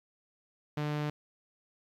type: tone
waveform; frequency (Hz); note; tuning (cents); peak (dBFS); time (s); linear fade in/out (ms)
sawtooth; 149.1; D3; +27; -27; 0.77-1.1; 5
effects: low-pass 4000 Hz 12 dB/octave + 11-bit